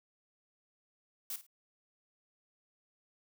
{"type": "noise with echo", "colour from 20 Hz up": "blue", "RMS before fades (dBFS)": -39, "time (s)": [1.3, 1.36], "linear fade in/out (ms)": 2, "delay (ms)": 53, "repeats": 2, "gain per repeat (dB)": -13, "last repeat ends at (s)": 1.466, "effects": []}